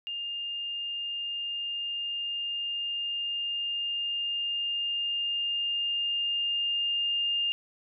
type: tone with level ramp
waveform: sine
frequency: 2813 Hz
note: F7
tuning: 12 cents sharp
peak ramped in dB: -32 to -25 dBFS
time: 0.07-7.52 s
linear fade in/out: 0 ms
effects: none